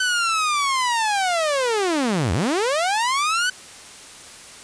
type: linear two-way sweep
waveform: sawtooth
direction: down then up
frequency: 1523 to 75.4 to 1523 Hz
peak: -15 dBFS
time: 0-3.5 s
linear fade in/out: 5 ms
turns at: 2.33 s
effects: white hiss -41 dBFS RMS until 4.63 s + resampled to 22050 Hz